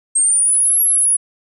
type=exponential two-way sweep; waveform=sine; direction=up then down; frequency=8372 to 11340 to 10170 Hz; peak=-11 dBFS; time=0.15-1.17 s; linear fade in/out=10 ms; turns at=0.81 s; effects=none